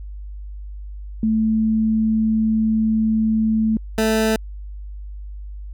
sine / 20% pulse tone pair in turn, 220 / 220 Hz, A3 / A3, 0 / 0 cents, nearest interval unison, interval 0 cents, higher neither, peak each -15 / -11 dBFS, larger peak second, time 1.23-3.77 / 3.98-4.36 s, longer first, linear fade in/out 2 ms, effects added 50 Hz sine -30 dBFS peak until 5.73 s

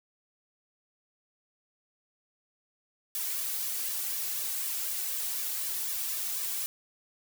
blue noise with flanger, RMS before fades -33 dBFS, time 3.15-6.66 s, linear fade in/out 0 ms, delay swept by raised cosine 1.7 to 2.7 ms, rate 4 Hz, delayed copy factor +0.9, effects none

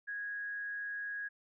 sine tone with frequency modulation, 1654 Hz, G#6, 8 cents flat, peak -37 dBFS, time 0.07-1.29 s, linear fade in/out 20 ms, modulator 168 Hz, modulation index 0.21, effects none

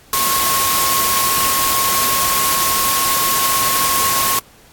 sine tone in noise, 1085 Hz, C#6, 37 cents flat, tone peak -18 dBFS, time 0.13-4.39 s, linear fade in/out 2 ms, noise white, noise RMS -17 dBFS, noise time 0.13-4.39 s, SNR -4 dB, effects pink hiss -47 dBFS RMS until 4.72 s + AAC 64 kbps

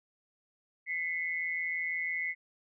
sine tone pair together, 2014 / 2180 Hz, B6 / C#7, +33 / -29 cents, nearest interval minor second, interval 138 cents, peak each -33 / -35 dBFS, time 0.86-2.35 s, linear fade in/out 50 ms, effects none

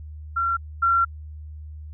sine tone pair in turn, 1367 / 1367 Hz, F6 / F6, -37 / -37 cents, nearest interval unison, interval 0 cents, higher neither, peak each -20 / -16 dBFS, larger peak second, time 0.36-0.57 / 0.82-1.05 s, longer second, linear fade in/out 10 ms, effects added 76 Hz sine -35 dBFS peak until 1.93 s

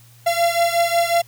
45% pulse beating tone pair, 681 / 686.5 Hz, F5 / F5, -44 / -30 cents, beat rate 5.5 Hz, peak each -18 / -20 dBFS, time 0.26-1.22 s, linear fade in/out 10 ms, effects added 118 Hz sine -47 dBFS peak until 1.27 s + white hiss -52 dBFS RMS until 1.27 s

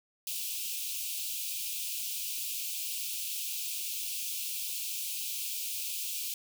white high-pass noise, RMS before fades -36 dBFS, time 0.27-6.34 s, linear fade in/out 2 ms, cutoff 2400 Hz, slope 96 dB/octave, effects none

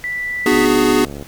sine tone, 1973 Hz, B6, 2 cents flat, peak -20 dBFS, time 0.04-0.65 s, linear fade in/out 0 ms
square chord, G# half-diminished seventh, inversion first, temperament equal with one note detuned, 246.9 / 300.5 / 370 / 415.3 Hz, B3 / D4 / F#4 / G#4, 0 / +40 / 0 / 0 cents, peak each -18 dBFS, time 0.46-1.05 s, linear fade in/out 2 ms
click train, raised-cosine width 2 ms, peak -17 dBFS, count 51, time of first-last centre 0.52-1.225 s, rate 70.9 Hz
effects pink hiss -41 dBFS RMS until 1.27 s

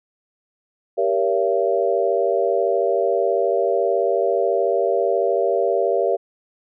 sine chord, G diminished seventh, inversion none, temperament just, 392 / 470.4 / 564.5 / 677.4 Hz, G4 / Bb4 / Db5 / Fb5, 0 / +16 / +31 / +47 cents, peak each -22 dBFS, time 0.97-6.17 s, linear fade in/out 20 ms, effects none

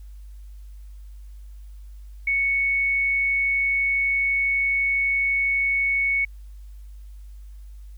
sine tone, 2217 Hz, C#7, in tune, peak -19 dBFS, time 2.27-6.25 s, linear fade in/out 5 ms, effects added 50 Hz sine -38 dBFS peak until 7.97 s + white hiss -64 dBFS RMS until 7.97 s

